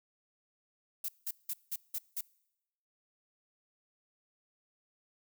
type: noise bursts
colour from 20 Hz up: violet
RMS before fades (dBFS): -36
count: 6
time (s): 1.04-2.21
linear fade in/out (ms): 5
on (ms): 45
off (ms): 180
effects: noise-tail reverb RT60 0.9 s tail -24 dB re dry